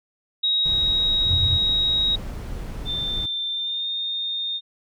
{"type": "tone", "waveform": "sine", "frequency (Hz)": 3797, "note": "A#7", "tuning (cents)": 31, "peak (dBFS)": -18, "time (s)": [0.43, 2.16], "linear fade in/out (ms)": 10}
{"type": "noise", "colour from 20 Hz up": "brown", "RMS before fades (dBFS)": -31, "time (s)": [0.65, 3.26], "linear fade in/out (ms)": 5}
{"type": "chord", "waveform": "sine", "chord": "E suspended second", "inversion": "none", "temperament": "equal", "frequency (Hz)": [82.41, 92.5, 123.47], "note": ["E2", "F#2", "B2"], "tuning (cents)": [0, 0, 0], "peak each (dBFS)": [-25, -25, -29], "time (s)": [1.24, 1.6], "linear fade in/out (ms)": 50}
{"type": "tone with pitch glide", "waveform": "sine", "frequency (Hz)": [3570, 3656], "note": ["A7", "A#7"], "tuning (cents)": [24, -34], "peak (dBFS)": -24, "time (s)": [2.85, 4.61], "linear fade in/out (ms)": 50, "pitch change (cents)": 42, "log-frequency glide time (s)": [3.51, 3.87]}
{"effects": []}